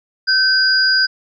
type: tone pair together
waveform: sine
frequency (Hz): 1537 / 4880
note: G6 / D#8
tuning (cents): -35 / -34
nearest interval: octave + minor sixth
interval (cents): 2001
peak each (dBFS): -14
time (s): 0.27-1.07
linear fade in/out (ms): 20
effects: none